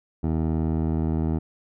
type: tone with low-pass filter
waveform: 15% pulse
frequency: 79.8 Hz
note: D#2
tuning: 44 cents sharp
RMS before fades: -24 dBFS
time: 0.23-1.39 s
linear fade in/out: 10 ms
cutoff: 570 Hz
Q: 0.74
effects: none